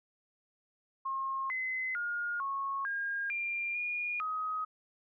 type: tone with pitch steps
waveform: sine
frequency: 1074 / 2041 / 1424 / 1097 / 1618 / 2389 / 2434 / 1261 Hz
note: C6 / C7 / F6 / C#6 / G#6 / D7 / D#7 / D#6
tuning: +45 / -44 / +33 / -18 / -46 / +29 / -39 / +23 cents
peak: -32 dBFS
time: 1.05-4.65 s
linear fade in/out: 10 ms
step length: 450 ms
effects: none